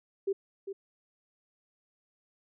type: tone with echo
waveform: sine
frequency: 392 Hz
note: G4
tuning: in tune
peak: -26 dBFS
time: 0.27-0.33 s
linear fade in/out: 10 ms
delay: 400 ms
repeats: 1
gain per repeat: -9 dB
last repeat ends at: 0.73 s
effects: none